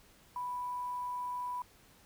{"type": "tone with quantisation", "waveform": "sine", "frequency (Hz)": 987.8, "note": "B5", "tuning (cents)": 0, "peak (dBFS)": -35, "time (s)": [0.36, 1.62], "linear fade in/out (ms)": 2, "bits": 10, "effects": ["pink hiss -62 dBFS RMS until 2.05 s"]}